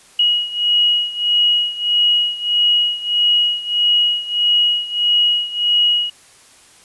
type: beating tone pair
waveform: sine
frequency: 2900 / 2901.6 Hz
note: F#7 / F#7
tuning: -35 / -34 cents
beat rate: 1.6 Hz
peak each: -15 / -18 dBFS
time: 0.19-6.1 s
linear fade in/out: 5 ms
effects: white hiss -47 dBFS RMS until 6.84 s + resampled to 24000 Hz